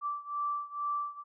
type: beating tone pair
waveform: sine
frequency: 1166 / 1168.2 Hz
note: D6 / D6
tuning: -13 / -10 cents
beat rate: 2.2 Hz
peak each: -34 / -36 dBFS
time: 0.01-1.24 s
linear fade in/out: 50 ms
effects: none